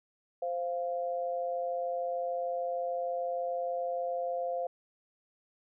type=tone pair together; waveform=sine; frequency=521.6 / 695 Hz; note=C5 / F5; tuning=-5 / -9 cents; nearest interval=perfect fourth; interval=496 cents; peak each=-33 / -34 dBFS; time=0.42-4.67 s; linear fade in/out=5 ms; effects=none